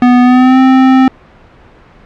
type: tone with pitch glide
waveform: square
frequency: 246.9 to 261.6 Hz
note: B3 to C4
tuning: 0 to 0 cents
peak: -4 dBFS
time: 0.02-1.08 s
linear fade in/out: 2 ms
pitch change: +100 cents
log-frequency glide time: 0.22-0.59 s
effects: pink hiss -40 dBFS RMS until 2.05 s + low-pass 2000 Hz 12 dB/octave